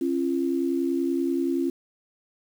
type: tone pair together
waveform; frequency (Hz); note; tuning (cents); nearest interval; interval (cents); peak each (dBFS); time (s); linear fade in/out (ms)
sine; 271.4 / 341.9; C#4 / F4; -36 / -37; major third; 399; -25; 0.01-1.7; 5
effects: 8-bit